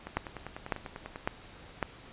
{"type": "two click trains", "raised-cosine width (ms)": 0.5, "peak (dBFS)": [-13, -24], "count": [4, 12], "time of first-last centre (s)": [[0.17, 1.827], [0.07, 1.159]], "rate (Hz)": [1.81, 10.1], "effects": ["pink hiss -51 dBFS RMS until 2.12 s", "resampled to 8000 Hz"]}